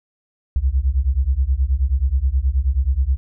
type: beating tone pair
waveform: sine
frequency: 61.74 / 71.14 Hz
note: B1 / C#2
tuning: 0 / +45 cents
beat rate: 9.4 Hz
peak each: -18 dBFS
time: 0.56-3.17 s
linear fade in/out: 0 ms
effects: none